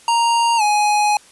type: tone with pitch glide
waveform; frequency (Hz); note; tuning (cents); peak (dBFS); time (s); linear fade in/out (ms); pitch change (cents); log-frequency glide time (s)
square; 932.3 to 835.4; A#5 to G#5; 0 to +10; -14; 0.08-1.17; 2; -190; 0.57-0.62
effects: white hiss -47 dBFS RMS until 1.31 s + resampled to 24000 Hz